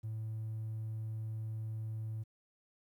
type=tone; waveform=triangle; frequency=110 Hz; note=A2; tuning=in tune; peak=-34 dBFS; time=0.03-2.24 s; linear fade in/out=20 ms; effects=tanh soft clip ceiling -33 dBFS + 12-bit